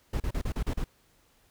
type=noise bursts; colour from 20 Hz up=brown; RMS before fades=-29 dBFS; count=7; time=0.13-0.843 s; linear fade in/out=5 ms; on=71 ms; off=36 ms; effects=pink hiss -65 dBFS RMS until 1.5 s